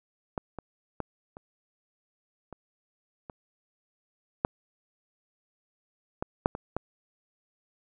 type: clicks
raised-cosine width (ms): 1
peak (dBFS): -16 / -23 / -17 / -29 / -27 / -26 / -9 / -16 / -7 / -21 / -15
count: 11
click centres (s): 0.378 / 0.587 / 1.003 / 1.369 / 2.527 / 3.298 / 4.449 / 6.225 / 6.459 / 6.551 / 6.766
effects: none